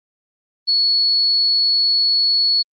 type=tone; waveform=sine; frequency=4391 Hz; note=C#8; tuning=17 cents flat; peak=-13 dBFS; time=0.67-2.63 s; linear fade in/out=20 ms; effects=Opus 32 kbps